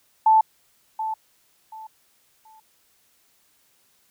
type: tone with echo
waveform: sine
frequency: 878 Hz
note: A5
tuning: 4 cents flat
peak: -12 dBFS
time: 0.26-0.41 s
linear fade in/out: 5 ms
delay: 730 ms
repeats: 3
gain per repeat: -12 dB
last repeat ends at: 2.6 s
effects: white hiss -63 dBFS RMS until 4.1 s